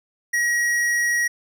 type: tone with hard clipping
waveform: sine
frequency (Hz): 1903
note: A#6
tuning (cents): +35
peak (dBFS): -20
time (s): 0.33-1.28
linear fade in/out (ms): 10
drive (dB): 12
effects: none